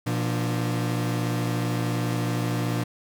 40% pulse tone cluster, 119.8 / 173.5 / 296.6 Hz, A#2 / F3 / D4, +48 / -11 / +17 cents, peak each -25 / -30 / -30 dBFS, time 0.06-2.84 s, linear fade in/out 10 ms, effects none

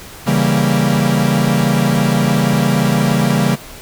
45% pulse chord, C# diminished seventh, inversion none, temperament equal, 138.59 / 164.81 / 196 / 233.1 Hz, C#3 / E3 / G3 / Bb3, 0 / 0 / 0 / 0 cents, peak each -17 / -18 / -17 / -18 dBFS, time 0.26-3.56 s, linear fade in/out 20 ms, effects pink hiss -35 dBFS RMS until 3.81 s

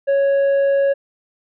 triangle tone with tanh clipping, 554.4 Hz, C#5, in tune, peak -14 dBFS, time 0.07-0.94 s, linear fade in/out 20 ms, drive 9 dB, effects none

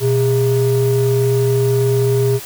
triangle ring-modulated tone, 264.7 Hz, C4, 20 cents sharp, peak -6 dBFS, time 0-2.4 s, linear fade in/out 50 ms, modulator 142 Hz, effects tanh soft clip ceiling -5 dBFS + white hiss -32 dBFS RMS until 2.45 s

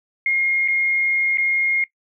sine tone with dropouts, 2139 Hz, C7, 38 cents sharp, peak -16 dBFS, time 0.26-1.84 s, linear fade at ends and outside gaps 2 ms, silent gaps 0.678-0.683 / 1.373-1.382 s, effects noise-tail reverb RT60 0.1 s tail -20 dB re dry

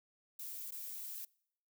violet noise with dropouts, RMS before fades -45 dBFS, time 0.39-1.25 s, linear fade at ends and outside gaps 5 ms, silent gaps 0.709-0.72 s, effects noise-tail reverb RT60 0.7 s tail -25 dB re dry

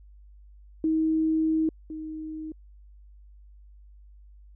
sine tone pair in turn, 317.6 / 313 Hz, D#4 / D#4, +36 / +10 cents, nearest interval unison, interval 26 cents, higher first, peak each -21 / -33 dBFS, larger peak first, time 0.84-1.69 / 1.9-2.52 s, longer first, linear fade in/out 2 ms, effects added 50 Hz sine -48 dBFS peak until 4.55 s

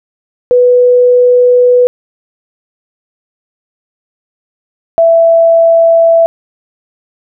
sine tone pair in turn, 493.6 / 664 Hz, B4 / E5, -1 / +12 cents, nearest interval perfect fourth, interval 513 cents, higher second, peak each -3 dBFS, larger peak neither, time 0.51-1.87 / 4.98-6.26 s, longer first, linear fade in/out 0 ms, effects none

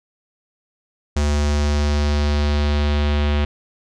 square tone with low-pass filter sweep, 73.42 Hz, D2, in tune, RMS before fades -18 dBFS, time 1.16-3.45 s, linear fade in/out 5 ms, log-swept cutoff 6900 to 3200 Hz, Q 1.9, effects none

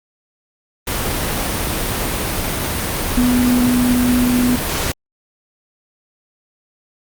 sine tone in noise, 246.9 Hz, B3, in tune, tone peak -12 dBFS, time 3.17-4.56 s, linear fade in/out 5 ms, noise pink, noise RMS -20 dBFS, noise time 0.87-4.92 s, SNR +5 dB, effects Opus 32 kbps

